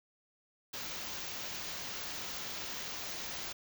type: band-stop noise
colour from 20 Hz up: white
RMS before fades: -41 dBFS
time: 0.73-3.53 s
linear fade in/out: 10 ms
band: 7000 to 16000 Hz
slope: 96 dB/octave
effects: none